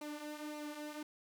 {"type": "tone with flanger", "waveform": "sawtooth", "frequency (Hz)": 299.2, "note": "D4", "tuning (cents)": 32, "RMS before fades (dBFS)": -45, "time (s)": [0.01, 1.03], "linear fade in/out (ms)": 5, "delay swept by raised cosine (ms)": [0.58, 4.28], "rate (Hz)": 1.8, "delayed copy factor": -0.6, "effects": []}